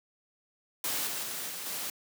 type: noise with level steps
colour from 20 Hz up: white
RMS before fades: -32 / -35 / -37 / -39 / -36 dBFS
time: 0.84-1.9 s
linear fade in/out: 2 ms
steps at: 1.07 / 1.23 / 1.49 / 1.66 s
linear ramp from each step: 2 ms
effects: high-pass 150 Hz 12 dB/octave